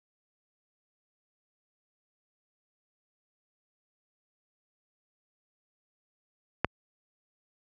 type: click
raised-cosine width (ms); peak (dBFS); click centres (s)
0.5; -8; 6.646
effects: high-pass 60 Hz 12 dB/octave